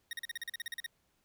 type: tone bursts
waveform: 25% pulse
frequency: 1864.7 Hz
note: A#6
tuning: in tune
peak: -33 dBFS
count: 13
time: 0.11-0.863 s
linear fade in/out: 2 ms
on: 21 ms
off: 40 ms
effects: pink hiss -75 dBFS RMS until 1.24 s